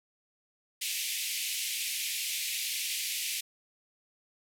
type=band-pass noise; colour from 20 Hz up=pink; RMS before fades=-34 dBFS; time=0.81-3.41 s; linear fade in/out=10 ms; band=2200 to 15000 Hz; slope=48 dB/octave; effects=none